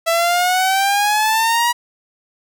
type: exponential sweep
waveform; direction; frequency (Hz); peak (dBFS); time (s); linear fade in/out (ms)
sawtooth; up; 659.3 to 966; -10; 0.06-1.73; 20
effects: none